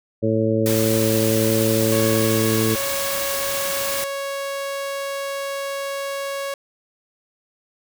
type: harmonic tone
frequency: 110.8 Hz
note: A2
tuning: 13 cents sharp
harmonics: 1 / 2 / 3 / 4 / 5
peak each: -23 / -23 / -23 / -23 / -23 dBFS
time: 0.22-2.76 s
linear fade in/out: 20 ms
type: noise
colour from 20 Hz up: white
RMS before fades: -26 dBFS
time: 0.66-4.04 s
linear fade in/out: 0 ms
type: tone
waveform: sawtooth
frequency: 554.4 Hz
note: C#5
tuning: in tune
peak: -21 dBFS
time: 1.92-6.54 s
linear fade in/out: 2 ms
effects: none